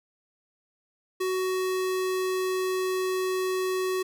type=tone; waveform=square; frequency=372.8 Hz; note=F#4; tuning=13 cents sharp; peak=-26 dBFS; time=1.2-4.03 s; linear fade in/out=10 ms; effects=none